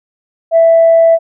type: tone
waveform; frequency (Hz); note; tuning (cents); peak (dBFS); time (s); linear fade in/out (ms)
sine; 661; E5; +5; -3; 0.51-1.19; 50
effects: tanh soft clip ceiling 0 dBFS